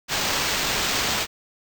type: noise with sample-and-hold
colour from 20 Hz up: blue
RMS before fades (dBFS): -24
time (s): 0.08-1.27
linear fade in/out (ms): 50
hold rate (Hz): 11025
effects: none